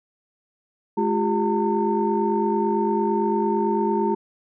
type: tone cluster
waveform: sine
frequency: 211.7 / 350.4 / 399.3 / 907 Hz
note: G#3 / F4 / G4 / A#5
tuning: +33 / +6 / +32 / -48 cents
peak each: -24 dBFS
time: 0.97-4.15 s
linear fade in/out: 10 ms
effects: tanh soft clip ceiling -9 dBFS